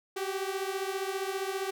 sawtooth beating tone pair, 379.8 / 394.8 Hz, F#4 / G4, +45 / +12 cents, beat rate 15 Hz, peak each -30 / -31 dBFS, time 0.16-1.71 s, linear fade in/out 10 ms, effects none

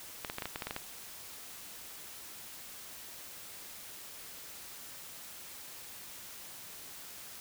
clicks, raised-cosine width 0.3 ms, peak -20 dBFS, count 10, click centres 0.248 / 0.299 / 0.384 / 0.422 / 0.456 / 0.559 / 0.622 / 0.67 / 0.709 / 0.764 s, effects white hiss -48 dBFS RMS until 7.4 s

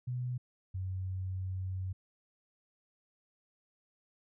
sine tone pair in turn, 124.5 / 93.53 Hz, B2 / F#2, +14 / +19 cents, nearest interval perfect fourth, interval 495 cents, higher first, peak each -33 / -34 dBFS, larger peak first, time 0.07-0.38 / 0.74-1.93 s, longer second, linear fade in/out 10 ms, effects none

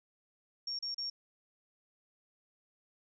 sine tone bursts, 5530 Hz, F8, 18 cents flat, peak -35 dBFS, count 3, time 0.67-1.1 s, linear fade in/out 5 ms, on 120 ms, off 35 ms, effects none

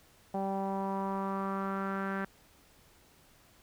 sawtooth tone with low-pass filter sweep, 194.5 Hz, G3, 13 cents flat, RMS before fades -34 dBFS, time 0.34-2.25 s, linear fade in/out 5 ms, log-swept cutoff 760 to 1600 Hz, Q 4.2, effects pink hiss -62 dBFS RMS until 3.62 s

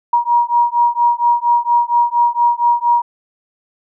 sine beating tone pair, 950 / 954.3 Hz, A#5 / A#5, +33 / +40 cents, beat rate 4.3 Hz, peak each -14 dBFS, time 0.13-3.02 s, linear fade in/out 5 ms, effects none

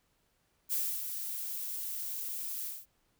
violet noise with ADSR envelope, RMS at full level -31 dBFS, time 0.69-2.86 s, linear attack 38 ms, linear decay 280 ms, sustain -7 dB, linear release 200 ms, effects pink hiss -74 dBFS RMS until 3.19 s

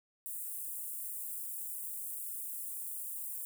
white high-pass noise, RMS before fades -41 dBFS, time 0.26-3.45 s, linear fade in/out 0 ms, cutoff 8300 Hz, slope 48 dB/octave, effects none

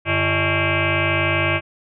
sine tone with frequency modulation, 1115 Hz, C#6, 10 cents sharp, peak -16 dBFS, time 0.05-1.61 s, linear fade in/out 50 ms, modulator 242 Hz, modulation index 6.6, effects none

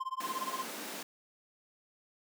triangle tone with tremolo, 1046.5 Hz, C6, in tune, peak -30 dBFS, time 0-0.65 s, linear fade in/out 10 ms, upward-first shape sine, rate 17 Hz, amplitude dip 100%
pink high-pass noise, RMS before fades -42 dBFS, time 0.2-1.03 s, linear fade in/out 5 ms, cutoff 200 Hz, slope 48 dB/octave
effects none

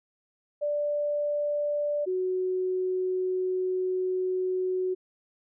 sine tone pair in turn, 587.3 / 370 Hz, D5 / F#4, 0 / 0 cents, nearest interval minor sixth, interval 800 cents, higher first, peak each -25 / -25 dBFS, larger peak neither, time 0.61-2.06 / 2.06-4.95 s, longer second, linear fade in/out 20 ms, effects none

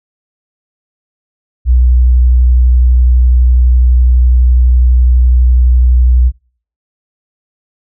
sine tone with vibrato, 61.74 Hz, B1, in tune, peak -4 dBFS, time 1.65-6.32 s, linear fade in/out 50 ms, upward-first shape triangle, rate 12 Hz, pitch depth 21 cents each way, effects noise-tail reverb RT60 0.5 s tail -25 dB re dry

